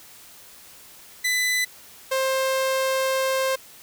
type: tone pair in turn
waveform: sawtooth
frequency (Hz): 2000 / 528.8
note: B6 / C5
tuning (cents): +21 / +18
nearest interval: octave + major seventh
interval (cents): 2303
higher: first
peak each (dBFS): -17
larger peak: neither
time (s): 1.24-1.65 / 2.11-3.56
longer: second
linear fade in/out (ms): 10
effects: white hiss -47 dBFS RMS until 3.82 s